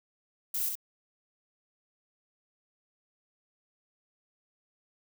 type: noise with echo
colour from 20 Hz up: violet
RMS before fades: -32 dBFS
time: 0.54-0.69 s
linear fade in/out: 5 ms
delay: 64 ms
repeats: 1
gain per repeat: -3 dB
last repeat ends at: 0.754 s
effects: none